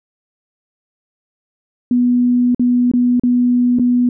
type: tone with dropouts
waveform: sine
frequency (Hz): 245.4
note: B3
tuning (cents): -11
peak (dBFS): -10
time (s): 1.91-4.09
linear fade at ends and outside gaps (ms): 2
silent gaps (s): 2.547-2.595 / 2.915-2.936 / 3.197-3.235 / 3.787-3.795
effects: none